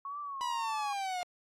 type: tone with vibrato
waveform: sine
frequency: 1100 Hz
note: C#6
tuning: 14 cents flat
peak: -37 dBFS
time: 0.05-0.93 s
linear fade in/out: 2 ms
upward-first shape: triangle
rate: 1.7 Hz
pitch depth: 120 cents each way
type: linear sweep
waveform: 45% pulse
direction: down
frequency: 987.8 to 707 Hz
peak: -33 dBFS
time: 0.41-1.23 s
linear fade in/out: 0 ms
effects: low-pass 8000 Hz 12 dB/octave + AAC 64 kbps